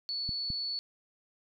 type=tone; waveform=sine; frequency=4435 Hz; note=C#8; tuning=in tune; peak=-32 dBFS; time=0.09-0.79 s; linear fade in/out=0 ms
type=clicks; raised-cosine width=5 ms; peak=-26 dBFS; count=2; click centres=0.292 / 0.503 s
effects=none